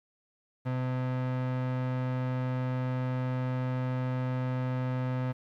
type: tone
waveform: 35% pulse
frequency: 127.6 Hz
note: C3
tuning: 43 cents flat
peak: -27 dBFS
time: 0.65-5.33 s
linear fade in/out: 20 ms
effects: low-pass 2000 Hz 12 dB/octave + 11-bit